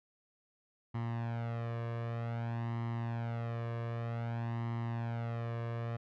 sawtooth tone with flanger, 116.54 Hz, A#2, in tune, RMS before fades -37 dBFS, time 0.94-5.97 s, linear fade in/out 10 ms, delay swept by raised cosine 0.99 to 1.78 ms, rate 0.53 Hz, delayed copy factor +0.7, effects low-pass 2000 Hz 12 dB/octave

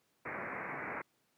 white low-pass noise, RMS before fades -41 dBFS, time 0.25-1.02 s, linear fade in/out 10 ms, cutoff 2300 Hz, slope 96 dB/octave, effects pink hiss -75 dBFS RMS until 1.37 s + high-pass 150 Hz 12 dB/octave

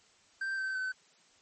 triangle tone with pitch steps, 1568 / 1544.6 / 1521.6 Hz, G6 / G6 / F#6, 0 / -26 / +48 cents, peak -30 dBFS, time 0.41-0.92 s, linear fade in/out 5 ms, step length 170 ms, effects white hiss -64 dBFS RMS until 1.41 s + MP3 32 kbps

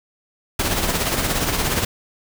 pink noise with tremolo, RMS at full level -19 dBFS, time 0.59-1.85 s, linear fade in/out 5 ms, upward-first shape sine, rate 17 Hz, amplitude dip 50%, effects none

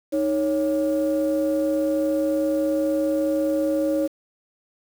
sine tone pair together, 311.1 / 554.3 Hz, D#4 / C#5, 0 / 0 cents, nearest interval minor seventh, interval 1000 cents, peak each -21 dBFS, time 0.12-4.08 s, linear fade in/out 20 ms, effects tanh soft clip ceiling -14 dBFS + 7-bit

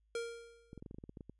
square tone with exponential decay, 466.2 Hz, A#4, in tune, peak -35 dBFS, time 0.15-0.8 s, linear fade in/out 2 ms, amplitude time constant 140 ms
clicks, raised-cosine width 3 ms, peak -35 dBFS, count 12, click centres 0.731 / 0.777 / 0.825 / 0.862 / 0.911 / 0.945 / 0.985 / 1.039 / 1.094 / 1.172 / 1.208 / 1.296 s
effects added 53 Hz sine -70 dBFS peak until 1.39 s + resampled to 24000 Hz

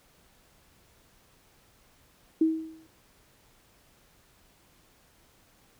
sine tone with exponential decay, 320.1 Hz, D#4, 49 cents sharp, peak -17 dBFS, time 2.41-2.87 s, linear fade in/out 5 ms, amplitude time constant 100 ms, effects pink hiss -62 dBFS RMS until 5.79 s

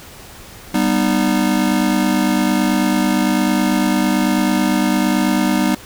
square chord, G augmented, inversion none, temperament just, 196 / 245 / 306.2 Hz, G3 / B3 / D#4, 0 / -14 / -28 cents, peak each -19 dBFS, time 0.74-5.75 s, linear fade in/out 5 ms, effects pink hiss -38 dBFS RMS until 5.85 s

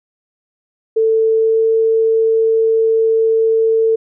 sine tone with pitch glide, 444.8 to 447.6 Hz, A4 to A4, +19 to +30 cents, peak -10 dBFS, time 0.96-3.96 s, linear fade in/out 10 ms, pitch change +11 cents, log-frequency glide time 1.36-1.66 s, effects none

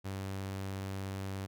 sawtooth tone, 96.8 Hz, G2, 21 cents flat, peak -33 dBFS, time 0.04-1.47 s, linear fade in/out 20 ms, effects none

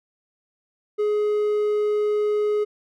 triangle tone, 419.6 Hz, G#4, 18 cents sharp, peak -17 dBFS, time 0.98-2.65 s, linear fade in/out 20 ms, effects none

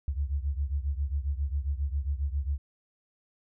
sine beating tone pair, 68.2 / 75.6 Hz, C#2 / D#2, -28 / -49 cents, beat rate 7.4 Hz, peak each -29 / -32 dBFS, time 0.08-2.58 s, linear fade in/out 0 ms, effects none

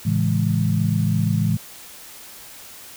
sine chord, A major seventh, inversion none, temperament equal, 110 / 138.59 / 164.81 / 207.7 Hz, A2 / C#3 / E3 / G#3, 0 / 0 / 0 / 0 cents, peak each -21 / -26 / -21 / -24 dBFS, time 0.05-1.57 s, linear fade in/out 10 ms, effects white hiss -41 dBFS RMS until 2.96 s

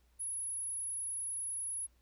sine tone, 10510 Hz, E9, 6 cents flat, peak -36 dBFS, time 0.19-1.87 s, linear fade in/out 20 ms, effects added 60 Hz sine -66 dBFS peak until 2.01 s + pink hiss -75 dBFS RMS until 2.01 s

